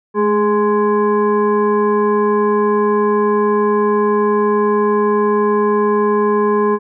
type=tone with frequency modulation; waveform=sine; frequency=415.3 Hz; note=G#4; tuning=in tune; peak=-11 dBFS; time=0.14-6.79 s; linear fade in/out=50 ms; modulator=627 Hz; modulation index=1; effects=none